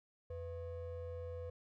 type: ring-modulated tone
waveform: triangle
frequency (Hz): 291.9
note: D4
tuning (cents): -10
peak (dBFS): -37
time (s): 0.3-1.5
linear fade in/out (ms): 5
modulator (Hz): 206
effects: none